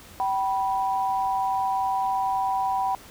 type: tone pair together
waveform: sine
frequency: 771 / 980.7 Hz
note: G5 / B5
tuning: -29 / -12 cents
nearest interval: major third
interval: 417 cents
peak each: -24 / -26 dBFS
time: 0.2-2.95 s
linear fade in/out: 0 ms
effects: pink hiss -47 dBFS RMS until 3.1 s